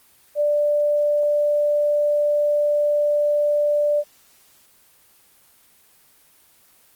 sine tone, 589 Hz, D5, 5 cents sharp, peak -16 dBFS, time 0.35-4.04 s, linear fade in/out 50 ms, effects white hiss -55 dBFS RMS until 6.95 s + Opus 24 kbps

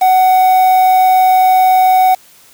triangle tone with quantisation, 747 Hz, F#5, 16 cents sharp, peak -4 dBFS, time 0.01-2.15 s, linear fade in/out 10 ms, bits 4, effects white hiss -44 dBFS RMS until 2.53 s + high-pass 60 Hz 12 dB/octave

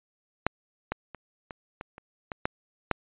clicks, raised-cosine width 0.5 ms, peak -7 / -13 / -25 / -23 / -22 / -29 / -19 / -10 / -8 dBFS, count 9, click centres 0.466 / 0.92 / 1.147 / 1.508 / 1.811 / 1.981 / 2.318 / 2.455 / 2.913 s, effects resampled to 8000 Hz

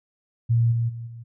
sine tone with level steps, 116.54 Hz, A#2, in tune, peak -16 / -20 / -31 / -36 dBFS, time 0.49-1.24 s, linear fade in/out 20 ms, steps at 0.71 / 0.88 / 1.06 s, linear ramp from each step 20 ms, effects none

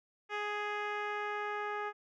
10% pulse tone with low-pass filter sweep, 416 Hz, G#4, 3 cents sharp, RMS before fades -37 dBFS, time 0.29-1.93 s, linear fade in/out 50 ms, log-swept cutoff 2800 to 1500 Hz, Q 1, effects none

